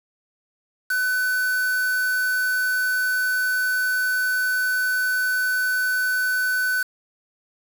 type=tone with quantisation; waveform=triangle; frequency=1505 Hz; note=F#6; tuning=29 cents sharp; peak=-18 dBFS; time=0.9-6.83 s; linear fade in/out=5 ms; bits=5; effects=none